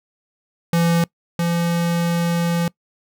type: tone pair in turn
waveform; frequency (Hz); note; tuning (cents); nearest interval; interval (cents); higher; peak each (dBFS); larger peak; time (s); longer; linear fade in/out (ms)
square; 169 / 170.47; E3 / F3; +43 / -42; unison; 15; second; -15 / -18; first; 0.73-1.04 / 1.39-2.68; second; 2
effects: noise-tail reverb RT60 0.1 s tail -23 dB re dry